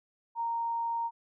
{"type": "tone", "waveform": "sine", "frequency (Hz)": 928, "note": "A#5", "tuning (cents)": -8, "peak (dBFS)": -29, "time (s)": [0.35, 1.11], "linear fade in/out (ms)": 50, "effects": []}